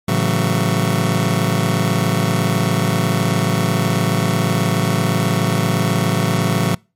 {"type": "chord", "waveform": "sawtooth", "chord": "F# minor seventh", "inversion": "first", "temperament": "just", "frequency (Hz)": [111, 138.75, 166.5, 185], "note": ["A2", "C#3", "E3", "F#3"], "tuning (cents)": [16, 2, 18, 0], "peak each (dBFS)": -16, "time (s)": [0.08, 6.75], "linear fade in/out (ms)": 5, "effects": ["noise-tail reverb RT60 0.3 s tail -26 dB re dry", "MP3 64 kbps"]}